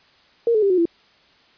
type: tone with pitch steps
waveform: sine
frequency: 466.2 / 430 / 396.6 / 365.8 / 337.4 Hz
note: A#4 / A4 / G4 / F#4 / E4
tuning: 0 / -40 / +20 / -20 / +40 cents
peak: -14 dBFS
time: 0.47-0.855 s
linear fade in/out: 2 ms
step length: 77 ms
effects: white hiss -55 dBFS RMS until 1.57 s + resampled to 11025 Hz